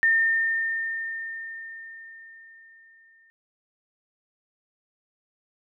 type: tone with exponential decay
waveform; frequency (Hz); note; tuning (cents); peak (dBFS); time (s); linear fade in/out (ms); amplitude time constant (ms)
sine; 1814; A#6; -48; -16; 0.03-3.3; 0; 710
effects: none